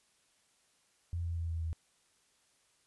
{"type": "tone with pitch steps", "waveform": "sine", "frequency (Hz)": [85.6, 84.52, 83.45, 82.4, 81.36], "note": ["F2", "E2", "E2", "E2", "E2"], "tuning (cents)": [-34, 44, 22, 0, -22], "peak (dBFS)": -33, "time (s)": [1.13, 1.73], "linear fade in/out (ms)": 0, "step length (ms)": 120, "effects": ["white hiss -71 dBFS RMS until 2.86 s", "resampled to 24000 Hz"]}